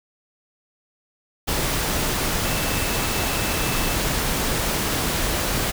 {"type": "tone in noise", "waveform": "sine", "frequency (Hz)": 2637, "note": "E7", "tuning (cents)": 0, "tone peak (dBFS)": -34, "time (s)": [2.44, 3.97], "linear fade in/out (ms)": 20, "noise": "pink", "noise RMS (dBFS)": -23, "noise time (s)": [1.47, 5.72], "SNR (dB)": -14, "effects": []}